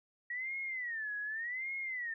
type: tone with vibrato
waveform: sine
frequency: 1900 Hz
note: A#6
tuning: 33 cents sharp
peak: -36 dBFS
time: 0.3-2.14 s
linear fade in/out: 5 ms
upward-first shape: sine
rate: 0.86 Hz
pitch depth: 220 cents each way
effects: none